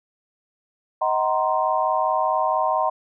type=chord; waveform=sine; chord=C half-diminished seventh; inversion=first; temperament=just; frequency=627.9 / 753.5 / 941.9 / 1046.5 Hz; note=Eb5 / Gb5 / Bb5 / C6; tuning=+16 / +31 / +18 / 0 cents; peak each=-24 dBFS; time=1.01-2.9 s; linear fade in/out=10 ms; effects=none